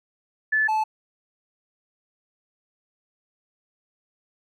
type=tone pair in turn; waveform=sine / triangle; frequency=1738 / 869 Hz; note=A6 / A5; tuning=-22 / -22 cents; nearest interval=octave; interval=1200 cents; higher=first; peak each=-18 dBFS; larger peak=neither; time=0.52-0.68 / 0.68-0.84 s; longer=neither; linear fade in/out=10 ms; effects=none